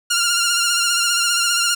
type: tone with vibrato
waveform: 10% pulse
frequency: 1400 Hz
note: F6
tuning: 4 cents sharp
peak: -7 dBFS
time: 0.1-1.75 s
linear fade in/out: 10 ms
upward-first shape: sine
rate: 15 Hz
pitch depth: 37 cents each way
effects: none